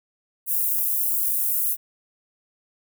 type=high-pass noise; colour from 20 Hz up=pink; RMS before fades=-23 dBFS; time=0.46-1.77 s; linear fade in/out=50 ms; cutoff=12000 Hz; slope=24 dB/octave; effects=none